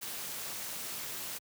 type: noise with amplitude modulation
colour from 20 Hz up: white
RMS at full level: -37 dBFS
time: 0.01-1.39 s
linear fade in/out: 20 ms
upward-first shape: sine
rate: 254 Hz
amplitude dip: 65%
effects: high-pass 80 Hz 12 dB/octave